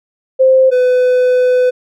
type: tone pair in turn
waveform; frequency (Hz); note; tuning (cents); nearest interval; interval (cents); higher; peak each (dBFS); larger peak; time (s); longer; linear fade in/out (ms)
sine / triangle; 523.3 / 502.1; C5 / B4; 0 / +29; minor second; 71; first; -5 / -6; first; 0.39-0.71 / 0.71-1.71; second; 20
effects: none